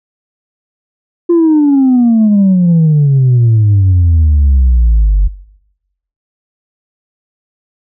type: exponential sweep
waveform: sine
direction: down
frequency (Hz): 349.2 to 46.25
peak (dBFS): -3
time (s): 1.29-5.28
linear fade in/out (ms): 10
effects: noise-tail reverb RT60 0.9 s tail -21 dB re dry + tanh soft clip ceiling -3 dBFS